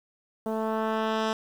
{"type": "tone with low-pass filter sweep", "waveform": "10% pulse", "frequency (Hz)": 220, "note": "A3", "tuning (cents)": 0, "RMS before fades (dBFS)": -28, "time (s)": [0.46, 1.33], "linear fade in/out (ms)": 2, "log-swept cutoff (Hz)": [630, 5700], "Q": 0.77, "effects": ["8-bit"]}